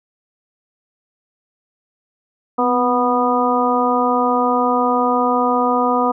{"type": "harmonic tone with a mistuned harmonic", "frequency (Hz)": 245.6, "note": "B3", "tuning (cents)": -9, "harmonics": [1, 2, 3, 4, 5], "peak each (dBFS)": [-20, -20, -20, -20, -20], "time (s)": [2.58, 6.12], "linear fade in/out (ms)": 10, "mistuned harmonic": 1, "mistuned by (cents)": 40, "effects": []}